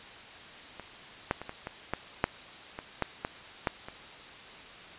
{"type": "clicks", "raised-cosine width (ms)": 0.5, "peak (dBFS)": [-25, -11, -24, -23, -21, -14, -8, -22, -12, -16, -11, -25], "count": 12, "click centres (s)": [0.797, 1.311, 1.416, 1.494, 1.671, 1.936, 2.241, 2.789, 3.023, 3.249, 3.672, 3.885], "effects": ["white hiss -47 dBFS RMS until 4.98 s", "resampled to 8000 Hz"]}